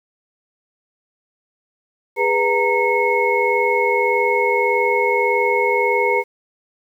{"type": "tone cluster", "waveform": "sine", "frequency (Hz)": [409.9, 491.6, 925, 2182], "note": ["G#4", "B4", "A#5", "C#7"], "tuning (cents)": [-23, -8, -14, -28], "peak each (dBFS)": -20, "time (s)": [2.16, 6.24], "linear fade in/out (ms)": 50, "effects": ["8-bit"]}